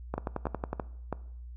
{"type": "two click trains", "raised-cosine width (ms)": 1, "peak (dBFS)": [-17, -17], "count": [4, 7], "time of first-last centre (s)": [[0.14, 1.127], [0.18, 0.73]], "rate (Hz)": [3.04, 10.9], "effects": ["noise-tail reverb RT60 0.7 s tail -19 dB re dry", "added 60 Hz sine -41 dBFS peak until 1.56 s"]}